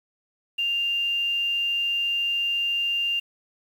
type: tone with quantisation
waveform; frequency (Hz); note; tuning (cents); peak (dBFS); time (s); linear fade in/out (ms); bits
sine; 2794; F7; 0; -22; 0.58-3.2; 10; 8
effects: none